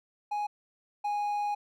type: tone pair in turn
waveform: triangle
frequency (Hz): 830.6 / 826.2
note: G#5 / G#5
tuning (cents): 0 / -9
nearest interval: unison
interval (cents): 9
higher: first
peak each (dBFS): -27 / -26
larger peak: second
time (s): 0.31-0.47 / 1.04-1.55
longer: second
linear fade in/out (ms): 10
effects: none